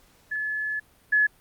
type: tone pair in turn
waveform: sine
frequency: 1718 / 1705.1 Hz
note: A6 / G#6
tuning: -42 / +45 cents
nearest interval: unison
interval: 13 cents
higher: first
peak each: -26 / -17 dBFS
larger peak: second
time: 0.31-0.8 / 1.12-1.27 s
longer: first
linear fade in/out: 10 ms
effects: pink hiss -59 dBFS RMS until 1.4 s + Opus 48 kbps